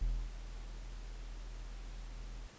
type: tone with ADSR envelope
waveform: triangle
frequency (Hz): 40.88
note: E1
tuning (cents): -14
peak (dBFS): -27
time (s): 0.01-2.47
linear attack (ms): 11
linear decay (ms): 280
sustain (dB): -14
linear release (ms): 6
effects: pink hiss -57 dBFS RMS until 2.58 s + resampled to 16000 Hz